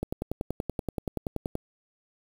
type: click train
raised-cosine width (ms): 2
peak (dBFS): -16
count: 17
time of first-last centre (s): 0.03-1.554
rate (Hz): 10.5
effects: 7-bit